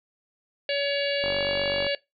harmonic tone, 565 Hz, C#5, 33 cents sharp, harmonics 1 / 3 / 4 / 5 / 6 / 7 / 8, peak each -26 / -33 / -34 / -32 / -37 / -37 / -36 dBFS, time 0.69-1.95 s, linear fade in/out 2 ms
click train, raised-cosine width 1 ms, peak -19 dBFS, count 31, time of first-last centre 1.24-1.866 s, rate 47.9 Hz
effects noise-tail reverb RT60 0.2 s tail -21 dB re dry

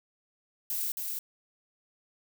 violet noise with echo, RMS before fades -32 dBFS, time 0.7-0.92 s, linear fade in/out 2 ms, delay 270 ms, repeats 1, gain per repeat -3 dB, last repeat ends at 1.19 s, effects none

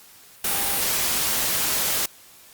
sine tone in noise, 801 Hz, G5, 37 cents sharp, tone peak -34 dBFS, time 0.51-0.78 s, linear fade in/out 5 ms, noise white, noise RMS -23 dBFS, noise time 0.44-2.06 s, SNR -14 dB, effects white hiss -49 dBFS RMS until 2.53 s + Opus 48 kbps

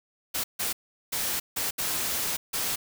white noise bursts at uneven times, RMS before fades -29 dBFS, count 6, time 0.34-0.44 / 0.59-0.73 / 1.12-1.4 / 1.56-1.71 / 1.78-2.37 / 2.53-2.76 s, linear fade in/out 10 ms, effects none

